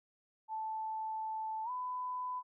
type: tone with pitch glide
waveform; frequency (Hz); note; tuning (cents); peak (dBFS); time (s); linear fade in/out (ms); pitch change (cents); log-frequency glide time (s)
sine; 877 to 1001.6; A5 to B5; -6 to +24; -36; 0.48-2.43; 50; +230; 1.64-1.7
effects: none